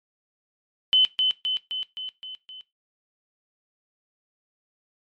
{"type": "tone with echo", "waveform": "sine", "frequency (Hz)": 3038, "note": "F#7", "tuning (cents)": 45, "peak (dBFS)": -14, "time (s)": [0.93, 1.05], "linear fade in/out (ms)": 0, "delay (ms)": 260, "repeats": 6, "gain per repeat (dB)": -4, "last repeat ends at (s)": 2.61, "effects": ["noise-tail reverb RT60 0.2 s tail -17 dB re dry", "MP3 64 kbps"]}